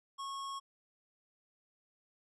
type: tone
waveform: square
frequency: 1096 Hz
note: C#6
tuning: 20 cents flat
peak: -40 dBFS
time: 0.18-0.6 s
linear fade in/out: 20 ms
effects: resampled to 22050 Hz

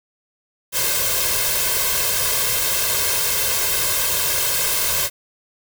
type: noise with comb filter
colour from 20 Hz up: white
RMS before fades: -20 dBFS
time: 0.72-5.1 s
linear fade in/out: 50 ms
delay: 1.9 ms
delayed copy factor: +0.95
effects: none

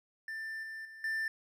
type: tone with level steps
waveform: triangle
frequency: 1780 Hz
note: A6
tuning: 20 cents sharp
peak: -36 / -39 / -46 / -30 dBFS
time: 0.28-1.28 s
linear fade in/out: 2 ms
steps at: 0.63 / 0.85 / 1.04 s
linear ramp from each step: 2 ms
effects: none

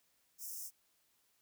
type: high-pass noise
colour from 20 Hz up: white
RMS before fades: -45 dBFS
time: 0.38-0.71 s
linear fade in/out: 50 ms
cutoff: 5200 Hz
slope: 96 dB/octave
effects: white hiss -75 dBFS RMS until 1.41 s

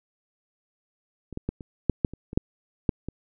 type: clicks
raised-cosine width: 3 ms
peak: -25 / -18 / -14 / -26 / -6 / -7 / -25 / -23 / -6 / -7 / -19 dBFS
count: 11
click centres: 1.327 / 1.374 / 1.49 / 1.608 / 1.897 / 2.048 / 2.136 / 2.331 / 2.375 / 2.892 / 3.086 s
effects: none

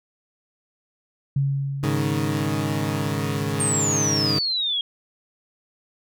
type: tone with exponential decay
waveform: sine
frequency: 138.5 Hz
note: C#3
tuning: 1 cent flat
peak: -17 dBFS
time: 1.36-3.25 s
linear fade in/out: 5 ms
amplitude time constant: 410 ms
type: chord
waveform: 20% pulse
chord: Ab suspended fourth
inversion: none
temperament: equal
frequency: 103.83 / 138.59 / 155.56 Hz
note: Ab2 / Db3 / Eb3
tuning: 0 / 0 / 0 cents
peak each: -22 dBFS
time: 1.83-4.39 s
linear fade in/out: 5 ms
type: exponential sweep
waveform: sine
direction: down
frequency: 8700 to 3233 Hz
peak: -21 dBFS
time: 3.6-4.81 s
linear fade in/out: 2 ms
effects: none

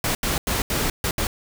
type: noise bursts at uneven times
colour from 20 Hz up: pink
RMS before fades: -23 dBFS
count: 6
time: 0.04-0.15 / 0.23-0.38 / 0.47-0.62 / 0.7-0.9 / 1.04-1.11 / 1.18-1.27 s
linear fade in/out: 2 ms
effects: none

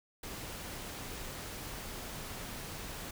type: noise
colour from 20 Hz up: pink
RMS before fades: -43 dBFS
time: 0.23-3.11 s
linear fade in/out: 5 ms
effects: none

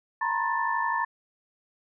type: tone cluster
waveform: sine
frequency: 917 / 969 / 1070 / 1764 Hz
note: A#5 / B5 / C6 / A6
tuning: -29 / -33 / +38 / +4 cents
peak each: -30 dBFS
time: 0.21-1.05 s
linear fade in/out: 5 ms
effects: none

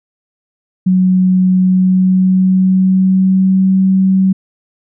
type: tone with pitch glide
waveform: sine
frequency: 185 to 189.98 Hz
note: F#3 to F#3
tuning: 0 to +46 cents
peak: -7 dBFS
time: 0.86-4.33 s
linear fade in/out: 10 ms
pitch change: +46 cents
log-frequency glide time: 1.59-3.78 s
effects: none

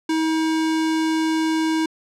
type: tone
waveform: square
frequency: 319 Hz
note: D#4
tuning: 43 cents sharp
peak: -19 dBFS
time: 0.09-1.86 s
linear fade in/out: 5 ms
effects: low-pass 8000 Hz 12 dB/octave

